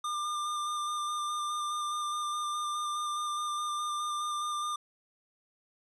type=tone with vibrato; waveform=square; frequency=1200 Hz; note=D6; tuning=37 cents sharp; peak=-32 dBFS; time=0.04-4.76 s; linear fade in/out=5 ms; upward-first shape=square; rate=4.8 Hz; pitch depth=13 cents each way; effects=resampled to 24000 Hz